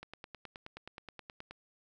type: click train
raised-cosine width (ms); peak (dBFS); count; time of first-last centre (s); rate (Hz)
0.3; -29; 15; 0.03-1.51; 9.46
effects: none